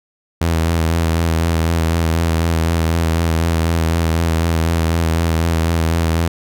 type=tone with vibrato; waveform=sawtooth; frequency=82.41 Hz; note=E2; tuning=in tune; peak=-10 dBFS; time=0.41-6.28 s; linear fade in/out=5 ms; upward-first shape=sine; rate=4 Hz; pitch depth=32 cents each way; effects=none